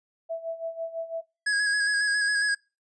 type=tone with tremolo; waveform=sine; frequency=659 Hz; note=E5; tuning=1 cent flat; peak=-27 dBFS; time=0.29-1.22 s; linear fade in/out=20 ms; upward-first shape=sine; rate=6 Hz; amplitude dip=75%
type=tone with vibrato; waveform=square; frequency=1661.2 Hz; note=G#6; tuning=in tune; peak=-23 dBFS; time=1.46-2.55 s; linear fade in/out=10 ms; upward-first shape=square; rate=7.3 Hz; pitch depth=22 cents each way
effects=noise-tail reverb RT60 0.3 s tail -25 dB re dry + resampled to 22050 Hz